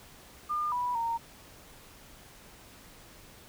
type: tone with pitch steps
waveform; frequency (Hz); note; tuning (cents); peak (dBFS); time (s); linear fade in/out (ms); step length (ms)
sine; 1207 / 982 / 923; D6 / B5 / A#5; +47 / -10 / -17; -28; 0.49-1.18; 20; 230
effects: pink hiss -53 dBFS RMS until 3.48 s